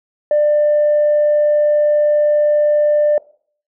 sine tone, 595 Hz, D5, 22 cents sharp, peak -9 dBFS, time 0.31-3.18 s, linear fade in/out 2 ms, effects noise-tail reverb RT60 0.5 s tail -20 dB re dry + tanh soft clip ceiling -7 dBFS

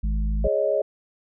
harmonic tone, 52.5 Hz, G#1, 19 cents sharp, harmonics 1 / 3 / 4, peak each -21 / -34 / -34 dBFS, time 0.03-0.48 s, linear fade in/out 10 ms
sine chord, Ab suspended fourth, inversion none, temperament equal, 415.3 / 554.4 / 622.3 Hz, Ab4 / Db5 / Eb5, 0 / 0 / 0 cents, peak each -26 / -23 / -23 dBFS, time 0.44-0.82 s, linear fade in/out 5 ms
effects none

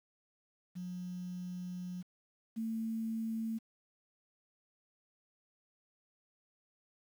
sine tone pair in turn, 180 / 224.1 Hz, F#3 / A3, -47 / +32 cents, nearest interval major third, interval 379 cents, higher second, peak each -39 / -34 dBFS, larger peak second, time 0.75-2.03 / 2.56-3.59 s, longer first, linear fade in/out 20 ms, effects 10-bit

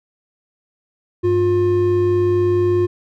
triangle tone pair together, 99.7 / 355.3 Hz, G2 / F4, +30 / +30 cents, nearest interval octave + minor seventh, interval 2200 cents, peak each -19 / -12 dBFS, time 1.23-2.87 s, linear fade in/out 20 ms, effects none

